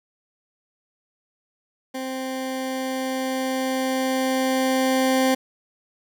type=tone with level ramp; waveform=20% pulse; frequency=261.6 Hz; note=C4; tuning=in tune; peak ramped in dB=-23 to -12 dBFS; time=1.94-5.35 s; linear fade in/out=10 ms; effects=none